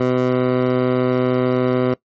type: tone with band-pass filter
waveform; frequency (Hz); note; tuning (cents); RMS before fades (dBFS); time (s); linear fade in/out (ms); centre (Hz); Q
15% pulse; 126.6; B2; +43; -17; 0-1.94; 5; 470; 0.62
effects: noise-tail reverb RT60 0.1 s tail -20 dB re dry + MP3 32 kbps